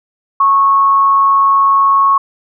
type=tone with amplitude modulation; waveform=sine; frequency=1100 Hz; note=C#6; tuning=14 cents flat; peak=-5 dBFS; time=0.4-2.18 s; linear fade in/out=5 ms; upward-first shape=sine; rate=196 Hz; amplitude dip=35%; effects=none